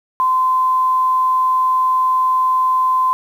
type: tone with quantisation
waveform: sine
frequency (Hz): 1030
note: C6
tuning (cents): -28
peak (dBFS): -12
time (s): 0.2-3.13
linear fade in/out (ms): 0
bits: 7
effects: none